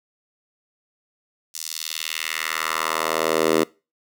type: tone with high-pass filter sweep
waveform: 10% pulse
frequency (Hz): 79.9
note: D#2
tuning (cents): +47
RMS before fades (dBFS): -24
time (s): 1.54-3.64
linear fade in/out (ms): 10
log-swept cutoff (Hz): 6100 to 340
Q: 1.5
effects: noise-tail reverb RT60 0.3 s tail -23 dB re dry